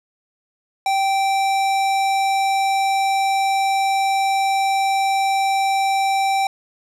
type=tone with hard clipping; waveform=sine; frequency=780 Hz; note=G5; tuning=9 cents flat; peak=-18 dBFS; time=0.86-6.47 s; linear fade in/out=2 ms; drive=17 dB; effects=none